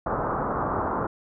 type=low-pass noise; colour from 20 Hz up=white; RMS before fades=-27 dBFS; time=0.06-1.07 s; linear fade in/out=5 ms; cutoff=1300 Hz; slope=48 dB/octave; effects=none